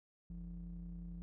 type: ring-modulated tone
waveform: triangle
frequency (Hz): 62.8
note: B1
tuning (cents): +30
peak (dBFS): -39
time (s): 0.3-1.22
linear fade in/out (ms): 0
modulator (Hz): 110
effects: none